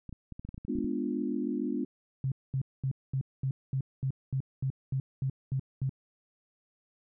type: clicks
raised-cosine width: 5 ms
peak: -29 dBFS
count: 12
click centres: 0.093 / 0.127 / 0.323 / 0.395 / 0.45 / 0.49 / 0.544 / 0.579 / 0.65 / 0.755 / 0.787 / 0.845 s
type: chord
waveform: sine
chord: G# diminished seventh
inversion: none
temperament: equal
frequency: 207.7 / 246.9 / 293.7 / 349.2 Hz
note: G#3 / B3 / D4 / F4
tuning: 0 / 0 / 0 / 0 cents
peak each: -36 / -33 / -34 / -37 dBFS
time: 0.68-1.85 s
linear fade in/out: 5 ms
type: tone bursts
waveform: sine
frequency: 133.3 Hz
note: C3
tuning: 33 cents sharp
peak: -27 dBFS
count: 13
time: 2.24-5.894 s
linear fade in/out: 2 ms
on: 78 ms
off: 220 ms
effects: none